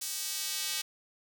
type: tone with high-pass filter sweep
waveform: square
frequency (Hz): 173.5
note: F3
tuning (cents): -11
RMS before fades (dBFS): -35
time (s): 0.01-0.82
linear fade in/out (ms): 10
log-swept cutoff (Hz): 6300 to 3500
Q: 0.92
effects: none